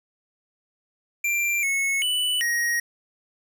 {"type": "tone with pitch steps", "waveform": "square", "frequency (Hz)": [2366, 2194, 2975, 1884], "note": ["D7", "C#7", "F#7", "A#6"], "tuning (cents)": [12, -18, 9, 18], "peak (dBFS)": -22, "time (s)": [1.24, 2.8], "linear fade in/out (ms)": 5, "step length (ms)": 390, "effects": []}